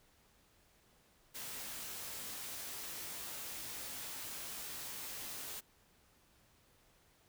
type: noise with comb filter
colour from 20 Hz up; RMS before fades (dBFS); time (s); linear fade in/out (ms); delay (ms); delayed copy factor
white; -45; 1.34-5.61; 20; 19; +0.55
effects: pink hiss -69 dBFS RMS until 7.28 s